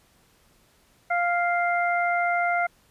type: harmonic tone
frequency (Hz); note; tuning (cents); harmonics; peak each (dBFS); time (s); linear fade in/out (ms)
698.5; F5; 0; 1 / 2 / 3; -23 / -27 / -28; 1.1-2.67; 10
effects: pink hiss -61 dBFS RMS until 2.9 s + resampled to 32000 Hz